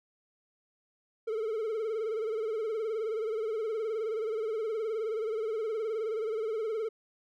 triangle tone with vibrato, 440 Hz, A4, in tune, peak -28 dBFS, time 1.27-6.89 s, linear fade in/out 10 ms, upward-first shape sine, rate 19 Hz, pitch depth 78 cents each way, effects none

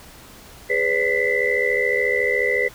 sine tone cluster, 412 / 497.1 / 567 / 1987 / 2061 Hz, G#4 / B4 / C#5 / B6 / C7, -14 / +11 / +39 / +10 / -27 cents, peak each -25 / -23 / -29 / -21 / -25 dBFS, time 0.69-2.69 s, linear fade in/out 20 ms, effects pink hiss -44 dBFS RMS until 2.74 s

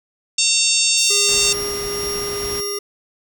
harmonic tone, 910 Hz, A#5, 42 cents flat, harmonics 3 / 4 / 5 / 6 / 7 / 8 / 9, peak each -22 / -22 / -22 / -22 / -22 / -22 / -22 dBFS, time 0.38-1.53 s, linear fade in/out 5 ms
sawtooth tone with tremolo, 5588 Hz, F8, in tune, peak -21 dBFS, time 0.97-2.79 s, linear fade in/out 10 ms, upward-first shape triangle, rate 2 Hz, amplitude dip 35%
square tone, 405.8 Hz, G#4, 40 cents flat, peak -26 dBFS, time 1.1-2.79 s, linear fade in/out 5 ms
pink noise, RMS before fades -32 dBFS, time 1.28-2.61 s, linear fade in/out 10 ms
effects none

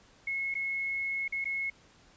sine tone with dropouts, 2178 Hz, C#7, 31 cents flat, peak -30 dBFS, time 0.27-1.7 s, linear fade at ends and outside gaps 5 ms, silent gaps 0.542-0.551 / 1.28-1.323 / 1.444-1.454 s, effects pink hiss -60 dBFS RMS until 2.16 s + resampled to 16000 Hz

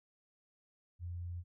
sine tone, 87.31 Hz, F2, in tune, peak -39 dBFS, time 0.99-1.44 s, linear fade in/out 50 ms, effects none

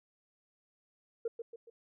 sine tone with echo, 461.9 Hz, A#4, 16 cents flat, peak -30 dBFS, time 1.25-1.28 s, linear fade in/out 5 ms, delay 140 ms, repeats 3, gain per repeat -7 dB, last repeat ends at 1.7 s, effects tanh soft clip ceiling -27 dBFS

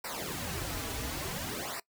pink noise with flanger, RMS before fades -37 dBFS, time 0.04-1.8 s, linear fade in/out 5 ms, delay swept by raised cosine 0.3 to 5.7 ms, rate 0.57 Hz, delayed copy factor -1, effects noise-tail reverb RT60 0.1 s tail -21 dB re dry

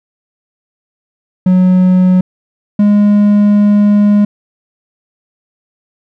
triangle tone pair in turn, 183.7 / 206.2 Hz, F#3 / G#3, -12 / -12 cents, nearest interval major second, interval 200 cents, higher second, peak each -3 dBFS, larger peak neither, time 1.46-2.21 / 2.79-4.25 s, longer second, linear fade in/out 5 ms, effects none

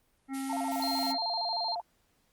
harmonic tone, 269.5 Hz, C#4, 49 cents flat, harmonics 1 / 3 / 5 / 7 / 8, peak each -33 / -43 / -47 / -50 / -51 dBFS, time 0.28-1.18 s, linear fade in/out 50 ms
white high-pass noise, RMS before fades -43 dBFS, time 0.33-1.13 s, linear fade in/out 20 ms, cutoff 2100 Hz, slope 48 dB/octave
sine tone with vibrato, 789 Hz, G5, 11 cents sharp, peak -32 dBFS, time 0.49-1.81 s, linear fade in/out 10 ms, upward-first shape square, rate 13 Hz, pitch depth 210 cents each way
sine tone, 4186 Hz, C8, in tune, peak -32 dBFS, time 0.82-1.75 s, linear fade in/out 5 ms
effects pink hiss -71 dBFS RMS until 2.32 s + Opus 32 kbps

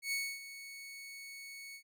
sawtooth tone with ADSR envelope, 2217 Hz, C#7, in tune, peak -29 dBFS, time 0.02-1.83 s, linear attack 100 ms, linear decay 270 ms, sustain -14 dB, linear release 82 ms, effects none

